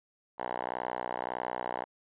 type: tone with band-pass filter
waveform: 5% pulse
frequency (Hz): 61.74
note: B1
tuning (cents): 0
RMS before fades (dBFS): -36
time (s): 0.38-1.85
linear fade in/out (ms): 20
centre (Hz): 960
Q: 2.5
effects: resampled to 8000 Hz